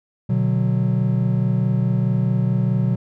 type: chord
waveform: triangle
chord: B minor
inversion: none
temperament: just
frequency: 123.47 / 148.16 / 185.21 Hz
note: B2 / D3 / F#3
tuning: 0 / +16 / +2 cents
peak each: -17 / -22 / -19 dBFS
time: 0.29-2.96 s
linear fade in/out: 10 ms
effects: none